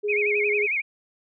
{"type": "tone", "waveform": "sine", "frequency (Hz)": 415, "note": "G#4", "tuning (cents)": -1, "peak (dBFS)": -23, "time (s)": [0.03, 0.67], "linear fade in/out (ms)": 20}
{"type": "tone with vibrato", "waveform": "sine", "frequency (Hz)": 2329, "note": "D7", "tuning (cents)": -15, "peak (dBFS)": -22, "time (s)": [0.08, 0.82], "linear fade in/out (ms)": 20, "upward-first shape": "sine", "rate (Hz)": 11, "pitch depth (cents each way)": 160}
{"effects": []}